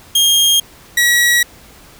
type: tone pair in turn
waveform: sawtooth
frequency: 3230 / 1920.6 Hz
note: G#7 / B6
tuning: -49 / -49 cents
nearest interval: major sixth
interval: 900 cents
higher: first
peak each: -6 dBFS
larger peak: neither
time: 0.15-0.6 / 0.97-1.43 s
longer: second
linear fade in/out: 5 ms
effects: pink hiss -42 dBFS RMS until 1.99 s